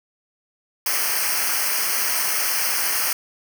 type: noise with comb filter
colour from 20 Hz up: white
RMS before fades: -22 dBFS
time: 0.86-3.13 s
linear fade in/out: 2 ms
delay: 0.27 ms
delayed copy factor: -1
effects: none